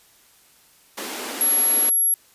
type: high-pass noise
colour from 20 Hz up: pink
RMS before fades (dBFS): -31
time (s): 0.97-1.9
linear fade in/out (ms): 10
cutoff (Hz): 230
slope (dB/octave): 48
type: tone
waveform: sine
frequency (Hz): 11250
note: F9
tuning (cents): +12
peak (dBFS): -16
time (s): 1.41-2.14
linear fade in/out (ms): 0
effects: white hiss -55 dBFS RMS until 2.34 s + resampled to 32000 Hz